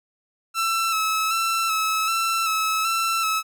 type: tone with vibrato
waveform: sawtooth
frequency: 1317 Hz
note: E6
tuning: 2 cents flat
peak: -17 dBFS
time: 0.54-3.43 s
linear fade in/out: 50 ms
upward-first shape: square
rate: 1.3 Hz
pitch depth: 28 cents each way
effects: none